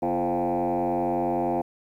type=tone with frequency modulation; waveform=sine; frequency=520 Hz; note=C5; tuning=11 cents flat; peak=-21 dBFS; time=0.02-1.62 s; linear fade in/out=10 ms; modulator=90.4 Hz; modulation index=3.4; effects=tanh soft clip ceiling -19 dBFS + 10-bit